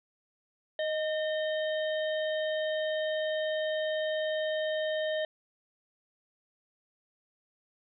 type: harmonic tone with a mistuned harmonic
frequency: 622.3 Hz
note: D#5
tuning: in tune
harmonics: 1 / 3 / 5 / 6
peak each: -29 / -38 / -41 / -44 dBFS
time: 0.79-5.25 s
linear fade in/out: 2 ms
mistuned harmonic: 3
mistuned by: -45 cents
effects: none